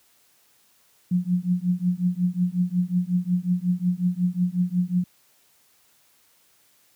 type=tone with tremolo; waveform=sine; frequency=179.1 Hz; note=F3; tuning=44 cents sharp; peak=-16 dBFS; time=1.11-5.04 s; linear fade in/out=5 ms; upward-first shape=triangle; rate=5.5 Hz; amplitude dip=100%; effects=white hiss -61 dBFS RMS until 6.95 s + high-pass 60 Hz 12 dB/octave